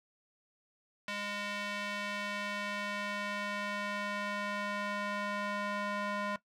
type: tone with band-pass filter sweep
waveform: square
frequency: 204.7 Hz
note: G#3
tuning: 25 cents flat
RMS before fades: -37 dBFS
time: 1.08-6.36 s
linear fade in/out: 2 ms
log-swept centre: 2400 to 1300 Hz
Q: 1.1
effects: noise-tail reverb RT60 0.1 s tail -17 dB re dry